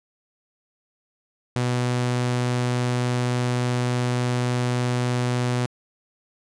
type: tone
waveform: sawtooth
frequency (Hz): 123.47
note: B2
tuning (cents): 0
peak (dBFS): -17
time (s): 1.56-5.66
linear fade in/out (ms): 0
effects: resampled to 22050 Hz